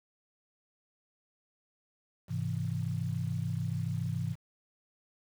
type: chord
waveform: sine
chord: Ab augmented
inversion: none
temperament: equal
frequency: 103.83 / 130.81 / 164.81 Hz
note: Ab2 / C3 / E3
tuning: 0 / 0 / 0 cents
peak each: -35 / -35 / -35 dBFS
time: 2.28-4.36 s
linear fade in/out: 50 ms
effects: 9-bit